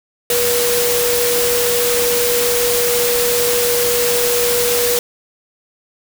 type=tone in noise; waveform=sine; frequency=482.5 Hz; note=B4; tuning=40 cents flat; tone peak=-16 dBFS; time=0.3-4.99 s; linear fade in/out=2 ms; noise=white; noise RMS=-18 dBFS; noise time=0.3-4.99 s; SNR=-1 dB; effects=none